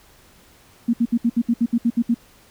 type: tone bursts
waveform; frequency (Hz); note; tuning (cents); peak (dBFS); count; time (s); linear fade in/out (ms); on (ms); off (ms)
sine; 234.7; A#3; +12; -14; 11; 0.88-2.145; 10; 55; 66
effects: pink hiss -52 dBFS RMS until 2.5 s